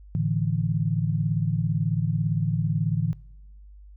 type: chord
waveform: sine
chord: A suspended fourth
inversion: none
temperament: equal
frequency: 110 / 146.83 / 164.81 Hz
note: A2 / D3 / E3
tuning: 0 / 0 / 0 cents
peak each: -26 dBFS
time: 0.15-3.13 s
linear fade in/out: 0 ms
effects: noise-tail reverb RT60 0.9 s tail -23 dB re dry + added 50 Hz sine -44 dBFS peak until 3.96 s